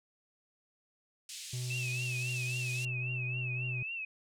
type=band-pass noise; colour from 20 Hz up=white; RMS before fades=-45 dBFS; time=1.29-2.85 s; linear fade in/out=2 ms; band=2500 to 8700 Hz; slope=24 dB/octave
type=tone; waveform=triangle; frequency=124.9 Hz; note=B2; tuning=20 cents sharp; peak=-33 dBFS; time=1.53-3.83 s; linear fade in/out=5 ms
type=tone with vibrato; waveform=sine; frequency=2618 Hz; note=E7; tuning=13 cents flat; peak=-36 dBFS; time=1.7-4.05 s; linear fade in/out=5 ms; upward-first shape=triangle; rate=3.7 Hz; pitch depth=110 cents each way
effects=none